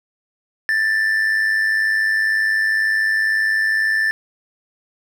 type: tone with amplitude modulation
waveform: triangle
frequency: 1769 Hz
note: A6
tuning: 9 cents sharp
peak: -11 dBFS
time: 0.69-4.11 s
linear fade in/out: 0 ms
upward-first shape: sine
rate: 100 Hz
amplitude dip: 55%
effects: none